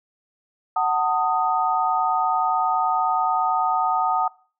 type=chord; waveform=sine; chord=D# diminished; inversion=first; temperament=just; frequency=746.7 / 896 / 1244.5 Hz; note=F#5 / A5 / D#6; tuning=+16 / +31 / 0 cents; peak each=-22 / -23 / -23 dBFS; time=0.76-4.28 s; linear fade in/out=5 ms; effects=noise-tail reverb RT60 0.4 s tail -22 dB re dry